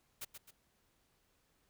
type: noise with echo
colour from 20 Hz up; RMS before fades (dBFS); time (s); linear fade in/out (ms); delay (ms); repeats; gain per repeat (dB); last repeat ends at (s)
white; -43; 0.21-0.25; 10; 130; 2; -7; 0.51
effects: pink hiss -75 dBFS RMS until 1.69 s